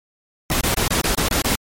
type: noise bursts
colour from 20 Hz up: pink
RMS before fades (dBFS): -19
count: 8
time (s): 0.5-1.555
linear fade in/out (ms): 2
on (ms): 110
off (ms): 25
effects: MP3 64 kbps